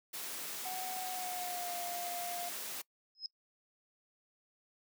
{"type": "noise", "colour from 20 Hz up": "white", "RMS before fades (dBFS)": -42, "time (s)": [0.13, 2.82], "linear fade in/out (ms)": 10}
{"type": "tone with pitch glide", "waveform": "triangle", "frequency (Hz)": [743, 702.9], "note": ["F#5", "F5"], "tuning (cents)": [7, 11], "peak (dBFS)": -38, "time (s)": [0.65, 2.49], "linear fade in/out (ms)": 5, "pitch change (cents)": -96, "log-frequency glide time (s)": [1.02, 1.74]}
{"type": "tone with exponential growth", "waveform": "sine", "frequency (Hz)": 5120, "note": "D#8", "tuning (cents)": 49, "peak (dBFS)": -33, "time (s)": [3.15, 3.26], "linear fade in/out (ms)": 1, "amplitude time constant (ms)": 23}
{"effects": ["noise-tail reverb RT60 0.1 s tail -23 dB re dry", "high-pass 200 Hz 12 dB/octave"]}